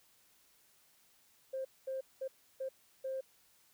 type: tone bursts at uneven times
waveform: sine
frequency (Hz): 529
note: C5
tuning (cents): +19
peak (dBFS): -35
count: 5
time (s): 1.53-1.65 / 1.87-2.01 / 2.21-2.28 / 2.6-2.69 / 3.04-3.21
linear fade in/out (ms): 10
effects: tanh soft clip ceiling -31 dBFS + white hiss -68 dBFS RMS until 3.73 s